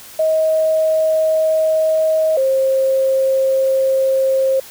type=tone pair in turn; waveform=sine; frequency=633 / 532.3 Hz; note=D#5 / C5; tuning=+30 / +30 cents; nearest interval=minor third; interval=300 cents; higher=first; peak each=-12 dBFS; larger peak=neither; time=0.19-2.37 / 2.37-4.6 s; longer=second; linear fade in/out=5 ms; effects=white hiss -38 dBFS RMS until 4.7 s